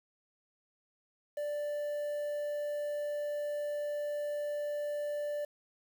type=tone with quantisation; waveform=triangle; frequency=587.3 Hz; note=D5; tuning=in tune; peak=-31 dBFS; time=1.37-5.45 s; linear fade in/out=5 ms; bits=9; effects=none